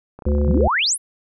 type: click train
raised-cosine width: 1 ms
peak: -23 dBFS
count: 14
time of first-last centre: 0.19-0.608 s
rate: 31.1 Hz
type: harmonic tone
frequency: 72.8 Hz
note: D2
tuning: 15 cents flat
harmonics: 1 / 3 / 5 / 7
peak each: -16 / -23 / -26 / -26 dBFS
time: 0.26-0.68 s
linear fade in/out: 5 ms
type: exponential sweep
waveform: sine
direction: up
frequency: 106.9 to 11840 Hz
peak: -16 dBFS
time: 0.45-0.98 s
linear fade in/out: 50 ms
effects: none